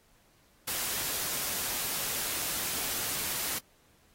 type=noise; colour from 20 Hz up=white; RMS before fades=-33 dBFS; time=0.67-3.59 s; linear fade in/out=10 ms; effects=pink hiss -65 dBFS RMS until 4.14 s + AAC 48 kbps